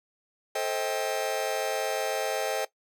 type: chord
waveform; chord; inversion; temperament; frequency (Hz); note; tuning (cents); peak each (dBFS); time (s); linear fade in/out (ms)
45% pulse; A half-diminished seventh; none; just; 440 / 528 / 633.6 / 792; A4 / C5 / Eb5 / G5; 0 / +16 / +31 / +18; -33; 0.55-2.65; 5
effects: noise-tail reverb RT60 0.1 s tail -17 dB re dry